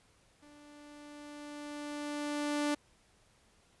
sawtooth tone with level ramp, 293.7 Hz, D4, in tune, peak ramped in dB -52 to -25 dBFS, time 0.42-2.75 s, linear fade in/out 10 ms, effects pink hiss -67 dBFS RMS until 3.8 s + resampled to 24000 Hz

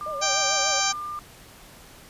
sine tone, 1198 Hz, D6, 34 cents sharp, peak -30 dBFS, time 0.01-1.19 s, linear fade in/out 0 ms
sine tone with vibrato, 587.3 Hz, D5, in tune, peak -31 dBFS, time 0.06-0.8 s, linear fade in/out 5 ms, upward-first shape sine, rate 6.8 Hz, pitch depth 120 cents each way
harmonic tone, 784 Hz, G5, in tune, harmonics 1 / 2 / 3 / 4 / 5 / 6 / 7 / 8 / 9, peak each -29 / -31 / -31 / -33 / -33 / -31 / -30 / -27 / -31 dBFS, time 0.21-0.93 s, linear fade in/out 20 ms
effects pink hiss -48 dBFS RMS until 2.09 s + resampled to 32000 Hz

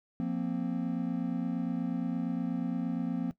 triangle chord, F suspended fourth, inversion none, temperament equal, 174.61 / 233.1 / 261.6 Hz, F3 / Bb3 / C4, 0 / 0 / 0 cents, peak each -32 dBFS, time 0.2-3.31 s, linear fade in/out 0 ms, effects noise-tail reverb RT60 0.1 s tail -17 dB re dry

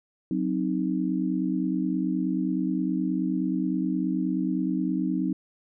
sine chord, C diminished, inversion second, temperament equal, 185 / 261.6 / 311.1 Hz, Gb3 / C4 / Eb4, 0 / 0 / 0 cents, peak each -28 dBFS, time 0.31-5.33 s, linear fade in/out 2 ms, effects none

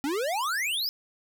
square exponential sweep, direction up, 265 to 5274 Hz, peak -27 dBFS, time 0.04-0.89 s, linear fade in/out 0 ms, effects none

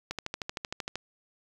click train, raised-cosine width 0.2 ms, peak -16 dBFS, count 12, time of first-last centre 0.11-0.956 s, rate 13 Hz, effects 8-bit

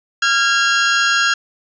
sawtooth tone pair together, 1380.9 / 1636 Hz, F6 / G#6, -20 / -26 cents, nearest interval minor third, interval 294 cents, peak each -12 dBFS, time 0.22-1.34 s, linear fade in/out 5 ms, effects resampled to 16000 Hz + 7-bit

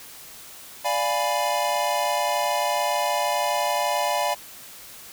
square chord, D diminished seventh, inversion none, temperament equal, 587.3 / 698.5 / 830.6 / 987.8 Hz, D5 / F5 / Ab5 / Cb6, 0 / 0 / 0 / 0 cents, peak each -28 dBFS, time 0.84-4.35 s, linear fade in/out 20 ms, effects white hiss -43 dBFS RMS until 5.12 s

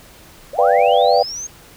sine linear sweep, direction up, 496.9 to 6510 Hz, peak -25 dBFS, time 0.53-1.47 s, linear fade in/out 5 ms
sine chord, G dominant seventh, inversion first, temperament equal, 493.9 / 587.3 / 698.5 / 784 Hz, B4 / D5 / F5 / G5, 0 / 0 / 0 / 0 cents, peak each -16 dBFS, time 0.58-1.23 s, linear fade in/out 10 ms
effects pink hiss -44 dBFS RMS until 1.76 s

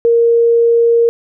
sine tone, 466.2 Hz, A#4, in tune, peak -7 dBFS, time 0.05-1.09 s, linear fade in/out 0 ms, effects none

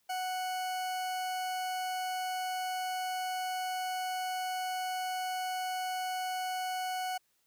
40% pulse tone, 740 Hz, F#5, in tune, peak -32 dBFS, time 0.09-7.18 s, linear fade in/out 10 ms, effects white hiss -74 dBFS RMS until 7.46 s

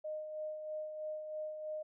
sine tone with tremolo, 616 Hz, D#5, 17 cents flat, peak -37 dBFS, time 0.04-1.83 s, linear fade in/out 10 ms, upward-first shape sine, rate 3.1 Hz, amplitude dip 45%, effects none

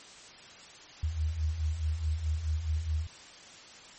sine beating tone pair, 74.7 / 79.4 Hz, D2 / D#2, +30 / +36 cents, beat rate 4.7 Hz, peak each -35 / -29 dBFS, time 1.03-3.07 s, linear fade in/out 5 ms, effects white hiss -50 dBFS RMS until 3.98 s + MP3 32 kbps

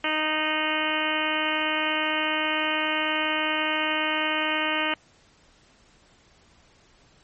harmonic tone with a mistuned harmonic, 309.8 Hz, D#4, 7 cents flat, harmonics 1 / 2 / 3 / 4 / 5 / 6 / 7 / 8 / 9 / 10, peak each -32 / -32 / -32 / -32 / -32 / -32 / -32 / -32 / -32 / -32 dBFS, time 0.04-4.94 s, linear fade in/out 2 ms, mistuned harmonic 10, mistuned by -31 cents, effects pink hiss -58 dBFS RMS until 7.23 s + MP3 32 kbps

